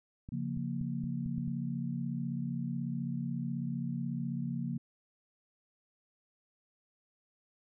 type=clicks; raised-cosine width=5 ms; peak=-31 dBFS; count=7; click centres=0.289 / 0.572 / 0.813 / 1.039 / 1.262 / 1.381 / 1.478 s
type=chord; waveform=sine; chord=Bb minor; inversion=first; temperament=equal; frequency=138.59 / 174.61 / 233.1 Hz; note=Db3 / F3 / Bb3; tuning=0 / 0 / 0 cents; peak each=-37 / -38 / -37 dBFS; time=0.32-4.78 s; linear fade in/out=5 ms
effects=none